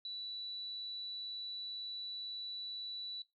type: tone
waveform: sine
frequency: 3951 Hz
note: B7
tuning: in tune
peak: -40 dBFS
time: 0.05-3.22 s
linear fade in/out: 2 ms
effects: noise-tail reverb RT60 0.2 s tail -17 dB re dry